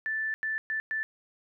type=tone bursts at uneven times; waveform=sine; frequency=1760 Hz; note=A6; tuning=in tune; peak=-28 dBFS; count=4; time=0.06-0.34 / 0.43-0.58 / 0.7-0.8 / 0.91-1.03 s; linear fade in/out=0 ms; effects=none